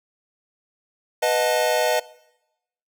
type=chord; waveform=square; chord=B dominant seventh; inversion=none; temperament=equal with one note detuned; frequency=493.9 / 622.3 / 721.8 / 880 Hz; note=B4 / D#5 / F#5 / A5; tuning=0 / 0 / -43 / 0 cents; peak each=-24 / -22 / -27 / -27 dBFS; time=1.22-2 s; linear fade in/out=10 ms; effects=noise-tail reverb RT60 0.9 s tail -21 dB re dry